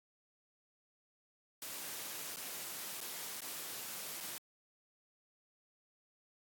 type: noise with dropouts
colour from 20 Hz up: white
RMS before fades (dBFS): -44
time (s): 1.62-4.38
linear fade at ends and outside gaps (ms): 1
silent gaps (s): 2.361-2.369 / 3.005-3.012 / 3.406-3.419 / 4.204-4.208
effects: high-pass 150 Hz 12 dB/octave + AAC 64 kbps